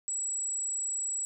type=tone; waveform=sine; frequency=7790 Hz; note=B8; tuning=25 cents flat; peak=-30 dBFS; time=0.08-1.25 s; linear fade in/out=0 ms; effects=none